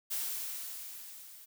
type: noise with level ramp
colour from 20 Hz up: blue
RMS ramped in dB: -34 to -53 dBFS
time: 0.1-1.46 s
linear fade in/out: 20 ms
effects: none